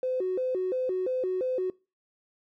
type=tone with vibrato; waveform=triangle; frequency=435.4 Hz; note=A4; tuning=18 cents flat; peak=-22 dBFS; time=0.03-1.7 s; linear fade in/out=2 ms; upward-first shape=square; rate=2.9 Hz; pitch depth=280 cents each way; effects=noise-tail reverb RT60 0.3 s tail -26 dB re dry + tanh soft clip ceiling -24 dBFS